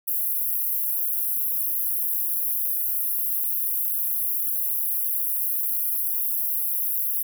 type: high-pass noise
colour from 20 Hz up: pink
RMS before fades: -25 dBFS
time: 0.07-7.23 s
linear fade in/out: 10 ms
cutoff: 11000 Hz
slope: 96 dB/octave
effects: none